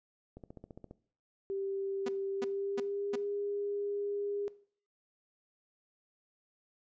click train, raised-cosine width 2 ms, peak -34 dBFS, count 9, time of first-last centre 0.37-0.911 s, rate 14.8 Hz
sine tone with pitch glide, 391.5 to 406.2 Hz, G4 to G#4, -2 to -38 cents, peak -33 dBFS, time 1.5-4.48 s, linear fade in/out 0 ms, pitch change +64 cents, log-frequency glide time 2.3-3.23 s
sawtooth tone bursts, 245.8 Hz, B3, 8 cents flat, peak -31 dBFS, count 4, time 2.06-3.158 s, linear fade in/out 5 ms, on 27 ms, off 330 ms
effects noise-tail reverb RT60 0.5 s tail -19 dB re dry + resampled to 16000 Hz

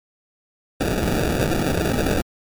white noise with sample-and-hold, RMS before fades -21 dBFS, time 0.8-2.22 s, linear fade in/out 10 ms, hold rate 1050 Hz, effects MP3 96 kbps

